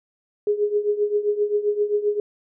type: tone with tremolo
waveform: sine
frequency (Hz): 415.3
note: G#4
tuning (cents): 0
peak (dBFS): -15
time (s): 0.47-2.2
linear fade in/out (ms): 2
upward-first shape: triangle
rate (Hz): 7.6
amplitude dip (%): 85
effects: none